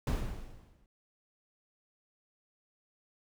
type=noise with exponential decay; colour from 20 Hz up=brown; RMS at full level=-27 dBFS; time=0.07-0.86 s; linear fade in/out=2 ms; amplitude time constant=170 ms; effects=none